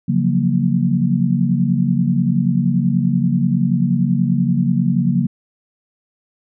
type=chord; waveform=sine; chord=Gb major seventh; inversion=second; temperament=equal; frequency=138.59 / 174.61 / 185 / 233.1 Hz; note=Db3 / F3 / Gb3 / Bb3; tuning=0 / 0 / 0 / 0 cents; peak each=-19 dBFS; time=0.08-5.27 s; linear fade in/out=10 ms; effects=none